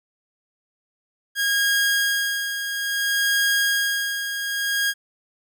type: tone with tremolo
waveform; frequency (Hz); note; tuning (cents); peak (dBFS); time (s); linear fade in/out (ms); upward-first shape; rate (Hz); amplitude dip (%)
sawtooth; 1632; G#6; -31; -14; 1.35-4.94; 50; sine; 0.59; 60
effects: none